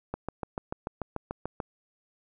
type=click train; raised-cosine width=1 ms; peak=-18 dBFS; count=11; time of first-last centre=0.14-1.602 s; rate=6.84 Hz; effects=none